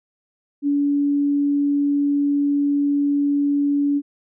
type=tone; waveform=sine; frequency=285.8 Hz; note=D4; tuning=47 cents flat; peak=-16 dBFS; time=0.62-4.02 s; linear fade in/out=50 ms; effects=none